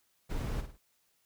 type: noise with echo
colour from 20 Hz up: brown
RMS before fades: -34 dBFS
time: 0.29-0.62 s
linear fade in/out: 20 ms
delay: 53 ms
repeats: 3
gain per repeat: -8 dB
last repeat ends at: 0.779 s
effects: white hiss -73 dBFS RMS until 1.25 s

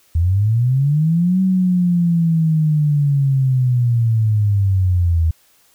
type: linear two-way sweep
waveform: sine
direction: up then down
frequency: 79.5 to 189.7 to 79.5 Hz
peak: -12 dBFS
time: 0.15-5.31 s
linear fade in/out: 5 ms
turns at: 1.41 s
effects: white hiss -55 dBFS RMS until 5.74 s

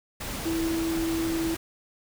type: tone in noise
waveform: sine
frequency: 328.2 Hz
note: E4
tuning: 8 cents flat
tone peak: -25 dBFS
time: 0.45-1.55 s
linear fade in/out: 10 ms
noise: pink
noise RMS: -34 dBFS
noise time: 0.2-1.57 s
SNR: +6 dB
effects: none

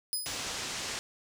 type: tone with exponential decay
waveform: 10% pulse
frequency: 5010 Hz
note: D#8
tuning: 11 cents sharp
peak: -22 dBFS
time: 0.13-0.55 s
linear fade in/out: 0 ms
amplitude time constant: 90 ms
type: low-pass noise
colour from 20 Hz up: white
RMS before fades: -37 dBFS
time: 0.26-0.99 s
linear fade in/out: 0 ms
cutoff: 7300 Hz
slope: 24 dB/octave
effects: none

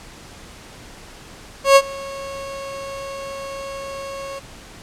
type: tone with ADSR envelope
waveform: 30% pulse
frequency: 549 Hz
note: C#5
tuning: 17 cents flat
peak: -3 dBFS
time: 1.64-4.4 s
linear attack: 120 ms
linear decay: 54 ms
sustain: -23 dB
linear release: 20 ms
effects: pink hiss -41 dBFS RMS until 4.82 s + low-pass 9000 Hz 12 dB/octave

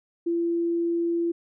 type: tone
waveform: sine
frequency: 339.3 Hz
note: F4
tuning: 50 cents flat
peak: -22 dBFS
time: 0.26-1.32 s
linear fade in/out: 10 ms
effects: none

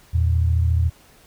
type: tone pair together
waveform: sine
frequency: 82.41 / 116.54 Hz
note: E2 / A#2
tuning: 0 / 0 cents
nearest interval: tritone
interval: 600 cents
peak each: -16 / -23 dBFS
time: 0.13-0.9 s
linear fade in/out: 20 ms
effects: pink hiss -52 dBFS RMS until 1.26 s

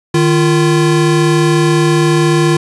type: tone pair together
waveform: square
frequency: 153.6 / 344.8 Hz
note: D#3 / F4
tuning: -22 / -22 cents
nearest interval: octave + major second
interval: 1400 cents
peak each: -12 dBFS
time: 0.14-2.57 s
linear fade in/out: 5 ms
effects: resampled to 24000 Hz + 8-bit

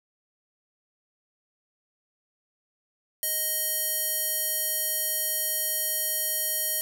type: tone with band-pass filter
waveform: square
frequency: 625 Hz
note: D#5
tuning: 8 cents sharp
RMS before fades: -28 dBFS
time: 3.23-6.81 s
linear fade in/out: 0 ms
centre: 12000 Hz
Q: 2.3
effects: none

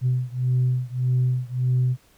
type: beating tone pair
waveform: sine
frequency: 125.7 / 127.4 Hz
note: B2 / C3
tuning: +31 / -46 cents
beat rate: 1.7 Hz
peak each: -21 / -22 dBFS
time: 0.01-1.97 s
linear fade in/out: 50 ms
effects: tanh soft clip ceiling -14 dBFS + pink hiss -58 dBFS RMS until 2.17 s

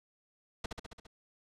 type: noise with echo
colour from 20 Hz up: pink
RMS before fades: -35 dBFS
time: 0.64-0.66 s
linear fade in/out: 5 ms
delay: 68 ms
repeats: 6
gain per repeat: -3 dB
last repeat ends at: 1.068 s
effects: low-pass 6000 Hz 12 dB/octave

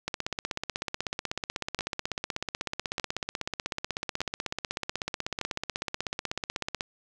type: two click trains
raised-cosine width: 0.2 ms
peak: -13 / -13 dBFS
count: 110 / 4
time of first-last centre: 0.08-6.808 / 1.79-5.413 s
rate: 16.2 / 0.828 Hz
effects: 9-bit

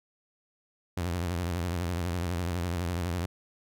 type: tone with vibrato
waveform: sawtooth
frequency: 87.31 Hz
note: F2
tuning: in tune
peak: -25 dBFS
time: 0.97-3.26 s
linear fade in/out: 5 ms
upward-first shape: sine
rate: 12 Hz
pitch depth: 100 cents each way
effects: none

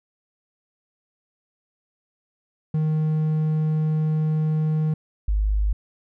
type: tone pair in turn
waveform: triangle / sine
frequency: 155.56 / 51.46 Hz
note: D#3 / G#1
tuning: 0 / -15 cents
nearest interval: octave + perfect fifth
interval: 1915 cents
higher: first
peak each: -17 / -18 dBFS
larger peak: first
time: 2.74-4.94 / 5.28-5.73 s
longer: first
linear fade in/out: 5 ms
effects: none

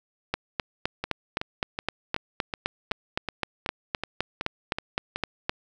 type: two click trains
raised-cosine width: 0.3 ms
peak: -13 / -9 dBFS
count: 12 / 21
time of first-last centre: 1.04-5.16 / 0.34-5.495 s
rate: 2.67 / 3.88 Hz
effects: none

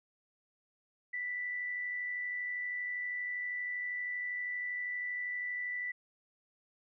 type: tone with amplitude modulation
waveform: sine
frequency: 1975.5 Hz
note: B6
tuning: in tune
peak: -33 dBFS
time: 1.13-5.92 s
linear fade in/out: 10 ms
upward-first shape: sine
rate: 92.6 Hz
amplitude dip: 35%
effects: none

